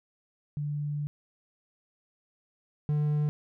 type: tone pair in turn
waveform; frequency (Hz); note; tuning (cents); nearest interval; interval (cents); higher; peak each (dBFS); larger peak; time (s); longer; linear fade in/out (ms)
sine / triangle; 146.83 / 149.14; D3 / D3; 0 / +27; unison; 27; second; -29 / -22; second; 0.57-1.07 / 2.89-3.29; first; 0
effects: none